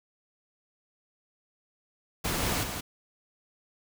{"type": "noise with echo", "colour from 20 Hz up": "pink", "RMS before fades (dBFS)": -30, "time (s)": [2.24, 2.64], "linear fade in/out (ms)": 10, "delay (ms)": 170, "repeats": 1, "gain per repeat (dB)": -5, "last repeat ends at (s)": 2.81, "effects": []}